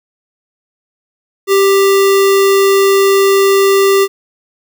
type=tone with sample-and-hold; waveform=sine; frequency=392 Hz; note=G4; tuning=in tune; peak=-6 dBFS; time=1.47-4.08 s; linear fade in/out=50 ms; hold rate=1575 Hz; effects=none